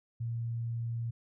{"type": "tone", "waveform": "sine", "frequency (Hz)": 116.4, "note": "A#2", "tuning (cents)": -2, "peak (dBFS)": -32, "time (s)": [0.2, 1.11], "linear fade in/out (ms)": 10, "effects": []}